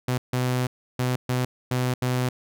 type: tone bursts at uneven times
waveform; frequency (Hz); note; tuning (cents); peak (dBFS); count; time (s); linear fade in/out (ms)
sawtooth; 126.1; B2; +36; -18; 6; 0.08-0.18 / 0.33-0.67 / 0.99-1.16 / 1.29-1.45 / 1.71-1.94 / 2.02-2.29; 5
effects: none